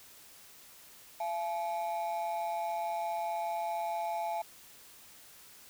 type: ring-modulated tone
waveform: triangle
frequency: 769 Hz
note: G5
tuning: 33 cents flat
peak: -27 dBFS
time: 1.2-4.42 s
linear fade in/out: 5 ms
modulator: 87.7 Hz
effects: white hiss -55 dBFS RMS until 5.69 s